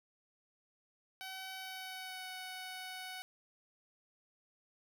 10% pulse tone with pitch glide, 759 to 744.7 Hz, F#5 to F#5, +44 to +11 cents, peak -35 dBFS, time 1.21-3.22 s, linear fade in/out 0 ms, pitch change -33 cents, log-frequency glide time 1.55-2.3 s, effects none

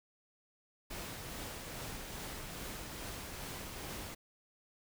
pink noise with tremolo, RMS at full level -43 dBFS, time 0.9-4.15 s, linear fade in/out 10 ms, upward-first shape triangle, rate 2.4 Hz, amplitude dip 30%, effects none

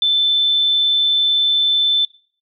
sine tone, 3529 Hz, A7, 4 cents sharp, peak -12 dBFS, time 0.02-2.05 s, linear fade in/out 2 ms, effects noise-tail reverb RT60 0.5 s tail -22 dB re dry

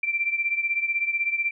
sine beating tone pair, 2349 / 2365 Hz, D7 / D7, 0 / +12 cents, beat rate 16 Hz, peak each -24 / -28 dBFS, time 0.03-1.51 s, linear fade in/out 5 ms, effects none

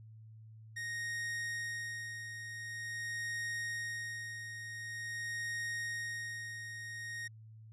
45% pulse tone with tremolo, 1864.7 Hz, A#6, in tune, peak -36 dBFS, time 0.76-7.28 s, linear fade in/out 10 ms, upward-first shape sine, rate 0.46 Hz, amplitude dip 55%, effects added 110 Hz sine -51 dBFS peak until 7.72 s + low-pass 10000 Hz 12 dB/octave

